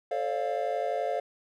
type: chord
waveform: triangle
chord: D minor seventh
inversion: second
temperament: equal with one note detuned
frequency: 440 / 535.5 / 587.3 / 698.5 Hz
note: A4 / C5 / D5 / F5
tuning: 0 / +40 / 0 / 0 cents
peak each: -33 / -31 / -32 / -29 dBFS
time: 0.11-1.2 s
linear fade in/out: 5 ms
effects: none